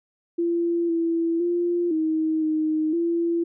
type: tone with pitch steps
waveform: sine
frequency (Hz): 340.8 / 332.7 / 347.6 / 316.3 / 311.6 / 338.4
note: F4 / E4 / F4 / D#4 / D#4 / E4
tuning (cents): -42 / +16 / -8 / +29 / +3 / +45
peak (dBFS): -20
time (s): 0.38-3.44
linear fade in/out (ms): 10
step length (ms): 510
effects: none